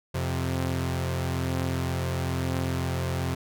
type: tone pair together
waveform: sawtooth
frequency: 87.55 / 130.81 Hz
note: F2 / C3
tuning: +5 / 0 cents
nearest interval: perfect fifth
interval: 695 cents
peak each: -25 dBFS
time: 0.14-3.35 s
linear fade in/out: 10 ms
effects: none